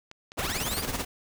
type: clicks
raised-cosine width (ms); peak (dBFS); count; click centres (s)
0.2; -26; 4; 0.114 / 0.319 / 0.467 / 0.579
type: linear sweep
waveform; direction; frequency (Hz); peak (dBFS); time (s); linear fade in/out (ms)
15% pulse; up; 190 to 4941; -26; 0.37-0.82; 10
type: noise with tremolo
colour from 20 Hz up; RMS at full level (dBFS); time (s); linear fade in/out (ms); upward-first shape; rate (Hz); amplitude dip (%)
pink; -29; 0.38-1.05; 10; sine; 18; 65
effects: none